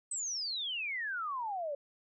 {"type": "exponential sweep", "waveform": "sine", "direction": "down", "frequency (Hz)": [8250, 552], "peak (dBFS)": -34, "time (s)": [0.11, 1.75], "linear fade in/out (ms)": 5, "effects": []}